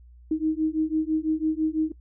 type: beating tone pair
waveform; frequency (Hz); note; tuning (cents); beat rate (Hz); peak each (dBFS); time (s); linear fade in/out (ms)
sine; 311.1 / 317.1; D#4 / D#4; 0 / +33; 6; -25; 0.31-1.92; 5
effects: noise-tail reverb RT60 0.1 s tail -20 dB re dry + added 60 Hz sine -47 dBFS peak until 2 s